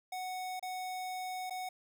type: tone with dropouts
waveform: square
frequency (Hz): 740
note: F#5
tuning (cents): 0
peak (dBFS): -38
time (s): 0.12-1.69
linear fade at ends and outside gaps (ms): 5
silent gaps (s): 0.596-0.626 / 1.498-1.506
effects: none